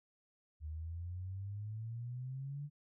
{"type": "exponential sweep", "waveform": "sine", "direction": "up", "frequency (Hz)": [75.2, 147.9], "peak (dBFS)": -40, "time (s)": [0.6, 2.7], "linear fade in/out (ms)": 50, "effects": []}